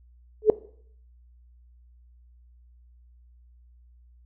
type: tone with exponential growth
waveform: sine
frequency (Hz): 430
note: A4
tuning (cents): -40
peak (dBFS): -7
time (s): 0.42-0.5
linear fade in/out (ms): 1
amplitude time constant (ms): 16
effects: noise-tail reverb RT60 0.6 s tail -18 dB re dry + added 60 Hz sine -52 dBFS peak until 4.25 s